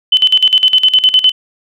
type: tone with tremolo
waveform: sine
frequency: 3034 Hz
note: F#7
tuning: 43 cents sharp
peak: -4 dBFS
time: 0.12-1.32 s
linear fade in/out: 5 ms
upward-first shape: square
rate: 9.8 Hz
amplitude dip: 80%
effects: none